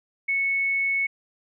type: tone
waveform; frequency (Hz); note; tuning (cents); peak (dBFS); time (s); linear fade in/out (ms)
sine; 2207; C#7; -8; -21; 0.28-1.07; 10
effects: none